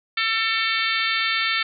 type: harmonic tone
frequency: 447.6 Hz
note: A4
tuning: 30 cents sharp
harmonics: 3 / 4 / 5 / 6 / 7 / 8 / 9 / 10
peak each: -27 / -27 / -25 / -30 / -31 / -28 / -33 / -32 dBFS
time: 0.17-1.63 s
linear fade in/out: 5 ms
effects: none